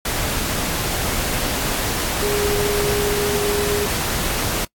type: tone in noise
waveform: sine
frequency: 410.7 Hz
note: G#4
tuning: 19 cents flat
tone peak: -20 dBFS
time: 2.22-3.86 s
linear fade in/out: 5 ms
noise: pink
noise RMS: -22 dBFS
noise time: 0.05-4.65 s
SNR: -1 dB
effects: noise-tail reverb RT60 0.1 s tail -26 dB re dry + AAC 64 kbps